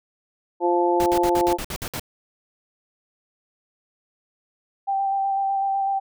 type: harmonic tone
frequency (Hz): 174.61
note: F3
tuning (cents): 0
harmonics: 2 / 3 / 4 / 5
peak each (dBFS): -20 / -25 / -26 / -22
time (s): 0.6-1.58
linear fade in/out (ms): 50
type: noise bursts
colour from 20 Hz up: pink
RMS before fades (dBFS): -30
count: 9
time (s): 1-1.996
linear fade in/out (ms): 0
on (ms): 60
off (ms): 57
type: tone with vibrato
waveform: sine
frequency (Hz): 784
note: G5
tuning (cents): 0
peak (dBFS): -20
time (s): 4.87-6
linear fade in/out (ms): 20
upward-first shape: square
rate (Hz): 8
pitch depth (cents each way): 12
effects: none